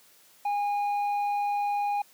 sine tone with tanh clipping, 818 Hz, G#5, 26 cents flat, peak -26 dBFS, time 0.45-2.02 s, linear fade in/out 5 ms, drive 5 dB, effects white hiss -58 dBFS RMS until 2.13 s + high-pass 150 Hz 12 dB/octave

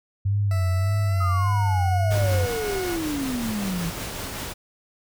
sine tone with vibrato, 96.7 Hz, G2, 23 cents flat, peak -19 dBFS, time 0.25-2.46 s, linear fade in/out 10 ms, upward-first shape sine, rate 1.7 Hz, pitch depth 98 cents each way
20% pulse tone with pitch glide, 659.3 to 727.3 Hz, E5 to F#5, 0 to -30 cents, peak -28 dBFS, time 0.51-2.96 s, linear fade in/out 2 ms, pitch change +170 cents, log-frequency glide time 1.06-1.52 s
sine exponential sweep, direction down, 1290 to 161.7 Hz, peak -25 dBFS, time 1.2-3.9 s, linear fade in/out 10 ms
pink noise with tremolo, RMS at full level -31 dBFS, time 2.1-4.54 s, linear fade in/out 20 ms, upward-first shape triangle, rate 5.3 Hz, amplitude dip 25%
effects none

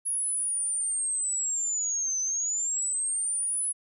sine linear two-way sweep, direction down then up, 10548 to 6070 to 10300 Hz, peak -26 dBFS, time 0.05-3.73 s, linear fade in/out 20 ms, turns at 2.2 s, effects none

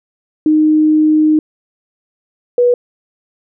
sine tone pair in turn, 308.5 / 487.7 Hz, D#4 / B4, -15 / -22 cents, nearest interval minor sixth, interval 793 cents, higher second, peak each -7 dBFS, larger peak neither, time 0.46-1.39 / 2.58-2.74 s, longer first, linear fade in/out 2 ms, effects none

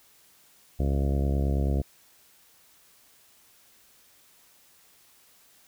harmonic tone, 69.3 Hz, C#2, in tune, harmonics 1 / 2 / 3 / 4 / 5 / 6 / 7 / 8 / 9 / 10, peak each -24 / -30 / -34 / -36 / -38 / -40 / -41 / -42 / -43 / -44 dBFS, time 0.79-1.82 s, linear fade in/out 10 ms, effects white hiss -59 dBFS RMS until 5.67 s

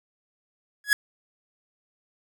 45% pulse tone with exponential growth, 1677 Hz, G#6, 16 cents sharp, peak -12 dBFS, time 0.84-0.93 s, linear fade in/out 1 ms, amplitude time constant 18 ms, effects none

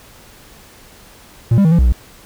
triangle tone with pitch steps, 116.2 / 199.1 / 160.4 / 169.6 / 63.5 / 59.3 Hz, A#2 / G3 / E3 / E3 / B1 / A#1, -5 / +27 / -47 / +50 / +49 / +30 cents, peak -6 dBFS, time 1.51-1.924 s, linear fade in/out 5 ms, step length 69 ms, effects pink hiss -43 dBFS RMS until 2.25 s

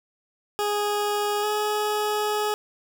20% pulse tone pair in turn, 414.3 / 421.3 Hz, G#4 / G#4, -4 / +25 cents, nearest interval unison, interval 29 cents, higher second, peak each -18 dBFS, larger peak neither, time 0.59-1.43 / 1.43-2.54 s, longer second, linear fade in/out 0 ms, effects none

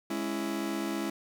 40% pulse chord, C# minor, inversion second, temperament just, 207.9 / 277.2 / 332.6 Hz, G#3 / C#4 / E4, +2 / 0 / +16 cents, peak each -35 / -36 / -33 dBFS, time 0.1-1.1 s, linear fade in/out 5 ms, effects none

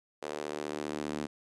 sawtooth tone with high-pass filter sweep, 75 Hz, D2, 37 cents sharp, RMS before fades -37 dBFS, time 0.22-1.27 s, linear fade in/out 10 ms, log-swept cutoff 470 to 250 Hz, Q 1.9, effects resampled to 24000 Hz

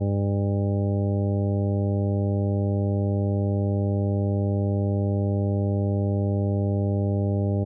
harmonic tone, 100 Hz, G2, 35 cents sharp, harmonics 1 / 2 / 3 / 4 / 5 / 6 / 8, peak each -22 / -28 / -32 / -33 / -36 / -34 / -42 dBFS, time 0-7.65 s, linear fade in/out 20 ms, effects none

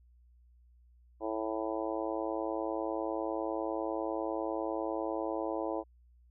harmonic tone, 110 Hz, A2, in tune, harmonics 3 / 4 / 5 / 6 / 7 / 8 / 9, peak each -37 / -40 / -38 / -40 / -42 / -44 / -44 dBFS, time 1.2-5.84 s, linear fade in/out 50 ms, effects added 60 Hz sine -59 dBFS peak until 6.3 s

